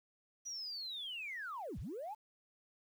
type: linear two-way sweep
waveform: sine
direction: down then up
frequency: 5900 to 40.56 to 900 Hz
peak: -40 dBFS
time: 0.45-2.15 s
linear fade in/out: 20 ms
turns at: 1.79 s
effects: tanh soft clip ceiling -37 dBFS + 11-bit